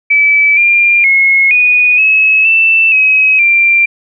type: tone with pitch steps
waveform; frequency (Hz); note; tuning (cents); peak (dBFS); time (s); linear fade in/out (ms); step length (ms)
sine; 2303 / 2394 / 2170 / 2471 / 2576 / 2660 / 2546 / 2369; D7 / D7 / C#7 / D#7 / E7 / E7 / D#7 / D7; -34 / +33 / -37 / -13 / -41 / +15 / +39 / +14; -5; 0.1-3.86; 10; 470
effects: none